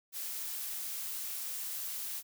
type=noise; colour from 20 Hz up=blue; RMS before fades=-39 dBFS; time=0.12-2.23 s; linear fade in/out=50 ms; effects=none